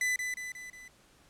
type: tone with echo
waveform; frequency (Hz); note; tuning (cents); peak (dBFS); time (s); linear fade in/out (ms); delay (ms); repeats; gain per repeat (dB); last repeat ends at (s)
45% pulse; 2000; B6; +21; -27; 0.01-0.16; 2; 180; 4; -5; 0.88
effects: pink hiss -62 dBFS RMS until 1.29 s + low-pass 11000 Hz 12 dB/octave